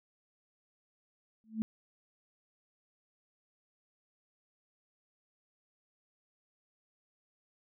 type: tone with exponential growth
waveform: sine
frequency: 220.3 Hz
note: A3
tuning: 2 cents sharp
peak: -26 dBFS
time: 1.44-1.62 s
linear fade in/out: 0 ms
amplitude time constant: 37 ms
effects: none